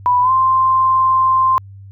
sine tone with pitch glide, 987.8 to 1046.5 Hz, B5 to C6, 0 to 0 cents, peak -10 dBFS, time 0.06-1.58 s, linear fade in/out 0 ms, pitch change +100 cents, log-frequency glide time 0.22-0.31 s, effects added 98 Hz sine -34 dBFS peak until 1.91 s

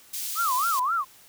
white high-pass noise, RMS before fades -32 dBFS, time 0.13-0.8 s, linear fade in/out 10 ms, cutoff 3700 Hz, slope 12 dB/octave
sine tone with vibrato, 1174.7 Hz, D6, in tune, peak -22 dBFS, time 0.35-1.05 s, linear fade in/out 50 ms, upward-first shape sine, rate 3.8 Hz, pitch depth 290 cents each way
effects white hiss -53 dBFS RMS until 1.28 s

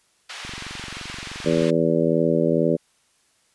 white band-pass noise, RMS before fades -36 dBFS, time 0.29-1.71 s, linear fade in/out 10 ms, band 1000 to 3500 Hz, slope 12 dB/octave
click train, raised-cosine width 3 ms, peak -25 dBFS, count 28, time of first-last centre 0.45-1.619 s, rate 23.1 Hz
harmonic tone, 82.2 Hz, E2, 4 cents flat, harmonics 2 / 3 / 4 / 5 / 6 / 7, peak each -24 / -24 / -24 / -24 / -24 / -24 dBFS, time 1.45-2.77 s, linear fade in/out 20 ms
effects white hiss -63 dBFS RMS until 3.54 s + resampled to 24000 Hz

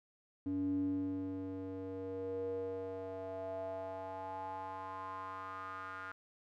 square tone with band-pass filter sweep, 94.7 Hz, F#2, 41 cents sharp, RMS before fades -41 dBFS, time 0.46-6.12 s, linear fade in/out 0 ms, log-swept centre 260 to 1400 Hz, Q 6, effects none

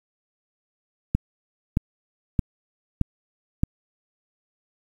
click train, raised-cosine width 5 ms, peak -7 dBFS, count 5, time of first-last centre 1.15-3.634 s, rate 1.61 Hz, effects 8-bit

